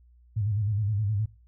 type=tone with vibrato; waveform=sine; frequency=104.3 Hz; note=G#2; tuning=8 cents sharp; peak=-24 dBFS; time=0.36-1.26 s; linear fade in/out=10 ms; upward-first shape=square; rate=9.6 Hz; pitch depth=84 cents each way; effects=noise-tail reverb RT60 0.3 s tail -19 dB re dry + added 60 Hz sine -54 dBFS peak until 1.47 s